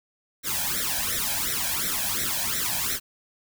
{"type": "noise with flanger", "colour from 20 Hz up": "white", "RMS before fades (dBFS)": -27, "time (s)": [0.43, 3], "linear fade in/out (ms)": 50, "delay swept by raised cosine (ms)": [0.52, 1.26], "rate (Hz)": 2.8, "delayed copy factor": 1, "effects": []}